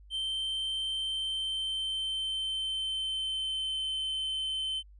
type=tone with pitch glide; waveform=triangle; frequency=3116 to 3077 Hz; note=G7 to G7; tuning=-11 to -33 cents; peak=-29 dBFS; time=0.1-4.83 s; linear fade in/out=50 ms; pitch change=-22 cents; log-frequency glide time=0.9-3.85 s; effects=added 50 Hz sine -51 dBFS peak until 4.99 s + resampled to 24000 Hz